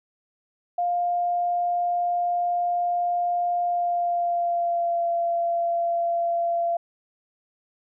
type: tone with pitch glide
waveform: sine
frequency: 703 to 684.2 Hz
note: F5 to F5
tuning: +11 to -36 cents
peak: -21 dBFS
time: 0.78-6.77 s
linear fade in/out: 5 ms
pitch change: -47 cents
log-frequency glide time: 3.63-5.08 s
effects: none